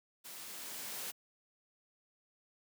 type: noise with level ramp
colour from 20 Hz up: white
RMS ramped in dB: -49 to -41 dBFS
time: 0.24-1.12 s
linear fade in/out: 20 ms
effects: high-pass 150 Hz 12 dB/octave